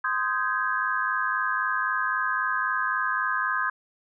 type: chord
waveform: sine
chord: Ab major seventh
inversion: first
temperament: just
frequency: 1038.3 / 1245.9 / 1557.4 / 1661.2 Hz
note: C6 / Eb6 / G6 / Ab6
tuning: -14 / +2 / -12 / 0 cents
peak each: -29 dBFS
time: 0.04-3.7 s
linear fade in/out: 5 ms
effects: none